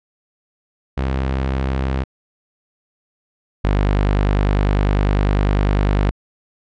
sawtooth tone pair in turn, 66.2 / 49.99 Hz, C2 / G1, +21 / +35 cents, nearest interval perfect fourth, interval 486 cents, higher first, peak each -14 / -10 dBFS, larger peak second, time 0.97-2.04 / 3.64-6.11 s, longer second, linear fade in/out 10 ms, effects low-pass 3000 Hz 12 dB/octave

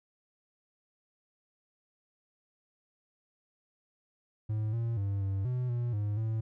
triangle tone with pitch steps, 108 / 115.9 / 99.3 / 97.4 / 125.4 / 120.3 / 103.7 / 111.1 Hz, A2 / A#2 / G2 / G2 / B2 / B2 / G#2 / A2, -32 / -10 / +23 / -11 / +27 / -45 / -2 / +17 cents, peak -27 dBFS, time 4.49-6.41 s, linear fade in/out 10 ms, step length 240 ms, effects none

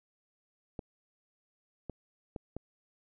clicks, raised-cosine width 2 ms, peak -25 dBFS, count 4, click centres 0.792 / 1.897 / 2.362 / 2.566 s, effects none

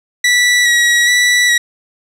sawtooth tone with vibrato, 1937 Hz, B6, 34 cents flat, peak -5 dBFS, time 0.24-1.58 s, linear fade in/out 5 ms, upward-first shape square, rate 1.2 Hz, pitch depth 20 cents each way, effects low-pass 9000 Hz 12 dB/octave

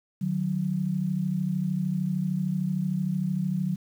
sine tone pair together, 151.8 / 185 Hz, D#3 / F#3, -42 / 0 cents, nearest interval minor third, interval 342 cents, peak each -29 / -26 dBFS, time 0.21-3.76 s, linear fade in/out 10 ms, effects 9-bit

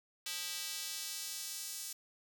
square tone with high-pass filter sweep, 177.6 Hz, F3, 29 cents sharp, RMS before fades -42 dBFS, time 0.26-1.93 s, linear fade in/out 5 ms, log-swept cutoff 3400 to 6500 Hz, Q 0.98, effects none

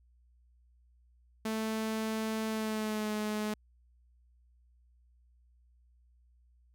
sawtooth tone with pitch glide, 220 to 212.5 Hz, A3 to G#3, 0 to +40 cents, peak -28 dBFS, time 1.45-3.54 s, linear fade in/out 5 ms, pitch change -60 cents, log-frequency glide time 2.48-3.12 s, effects added 60 Hz sine -62 dBFS peak until 6.74 s

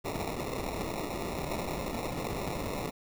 white noise with sample-and-hold, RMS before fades -35 dBFS, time 0.04-2.91 s, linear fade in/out 20 ms, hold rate 1575 Hz, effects none

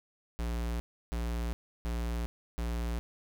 square tone bursts, 58.27 Hz, A#1, in tune, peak -32 dBFS, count 4, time 0.39-2.99 s, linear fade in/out 0 ms, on 410 ms, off 320 ms, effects 11-bit

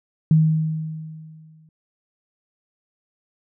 sine tone with exponential decay, 157.7 Hz, D#3, 24 cents sharp, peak -10 dBFS, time 0.31-1.69 s, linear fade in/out 2 ms, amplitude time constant 300 ms, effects none

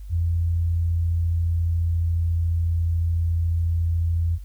sine tone with pitch glide, 84.6 to 83.97 Hz, E2 to E2, +45 to +33 cents, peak -19 dBFS, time 0.09-4.39 s, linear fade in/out 50 ms, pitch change -12 cents, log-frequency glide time 0.47-2.86 s, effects added 50 Hz sine -34 dBFS peak until 4.44 s + white hiss -61 dBFS RMS until 4.44 s

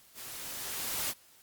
white noise with level ramp, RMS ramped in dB -45 to -32 dBFS, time 0.14-1.14 s, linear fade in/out 50 ms, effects white hiss -60 dBFS RMS until 1.42 s + Opus 48 kbps

